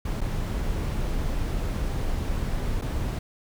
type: noise with dropouts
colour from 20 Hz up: brown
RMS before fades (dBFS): -27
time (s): 0.05-3.19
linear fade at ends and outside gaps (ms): 5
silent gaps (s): 0.208-0.213 / 2.814-2.819
effects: none